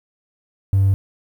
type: tone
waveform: triangle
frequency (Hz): 97.5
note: G2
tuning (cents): -9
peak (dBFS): -9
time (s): 0.73-0.94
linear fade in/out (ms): 0
effects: tanh soft clip ceiling -8 dBFS + 8-bit